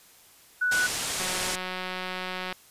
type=tone; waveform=sine; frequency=1480 Hz; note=F#6; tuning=in tune; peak=-22 dBFS; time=0.61-0.87 s; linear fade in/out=10 ms
type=low-pass noise; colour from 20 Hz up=white; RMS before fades=-31 dBFS; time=0.71-1.56 s; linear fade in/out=10 ms; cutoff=9600 Hz; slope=24 dB/octave
type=click train; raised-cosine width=0.3 ms; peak=-17 dBFS; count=245; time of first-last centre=1.2-2.526 s; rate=184 Hz
effects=white hiss -55 dBFS RMS until 2.7 s + resampled to 32000 Hz